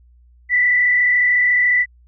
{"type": "tone with frequency modulation", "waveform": "sine", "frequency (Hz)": 1975.5, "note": "B6", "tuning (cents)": 0, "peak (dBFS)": -12, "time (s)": [0.49, 1.86], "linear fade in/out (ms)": 50, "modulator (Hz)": 34, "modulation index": 0.97, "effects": ["added 60 Hz sine -47 dBFS peak until 2.07 s"]}